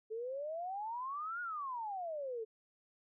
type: exponential two-way sweep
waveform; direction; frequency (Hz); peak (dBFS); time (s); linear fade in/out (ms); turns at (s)
sine; up then down; 430 to 1460 to 430; -38; 0.1-2.45; 20; 1.41
effects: none